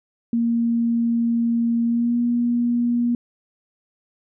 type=tone with pitch glide; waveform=sine; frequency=233.1 to 239.1 Hz; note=A#3 to A#3; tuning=0 to +44 cents; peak=-17 dBFS; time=0.33-3.15 s; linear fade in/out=2 ms; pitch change=+44 cents; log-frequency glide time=1.85-2.18 s; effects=none